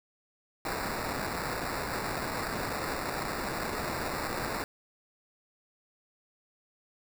white noise with sample-and-hold, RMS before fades -34 dBFS, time 0.65-4.64 s, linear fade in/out 2 ms, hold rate 3150 Hz, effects none

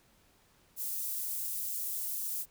white high-pass noise, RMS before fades -36 dBFS, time 0.76-2.46 s, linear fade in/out 50 ms, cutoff 10000 Hz, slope 12 dB/octave, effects pink hiss -66 dBFS RMS until 2.5 s

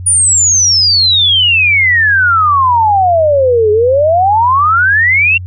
sine exponential two-way sweep, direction down then up, 9690 to 415.3 to 2775 Hz, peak -6 dBFS, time 0.06-5.38 s, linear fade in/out 10 ms, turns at 3.71 s, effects added 91 Hz sine -21 dBFS peak until 5.46 s

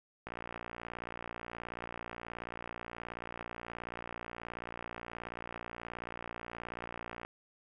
click train, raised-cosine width 0.5 ms, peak -26 dBFS, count 410, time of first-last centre 0.27-7.25 s, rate 58.6 Hz, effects none

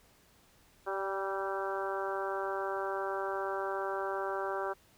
harmonic tone with a mistuned harmonic, 194.1 Hz, G3, 17 cents flat, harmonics 2 / 3 / 4 / 5 / 6 / 7 / 8, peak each -37 / -39 / -40 / -41 / -42 / -42 / -43 dBFS, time 0.86-4.74 s, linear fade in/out 20 ms, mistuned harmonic 4, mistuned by +17 cents, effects pink hiss -64 dBFS RMS until 4.97 s

